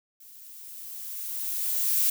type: noise with level ramp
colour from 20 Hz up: violet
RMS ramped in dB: -50 to -22 dBFS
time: 0.2-2.1 s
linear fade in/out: 5 ms
effects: none